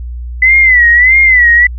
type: tone with vibrato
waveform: sine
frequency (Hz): 2000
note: B6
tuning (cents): +21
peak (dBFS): -3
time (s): 0.42-1.67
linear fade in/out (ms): 5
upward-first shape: sine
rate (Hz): 1.6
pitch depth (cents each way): 110
effects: added 60 Hz sine -19 dBFS peak until 1.78 s